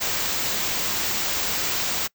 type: band-stop noise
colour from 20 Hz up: white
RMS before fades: -25 dBFS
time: 0-2.08 s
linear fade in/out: 20 ms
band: 8100 to 14000 Hz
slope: 96 dB/octave
effects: noise-tail reverb RT60 0.1 s tail -24 dB re dry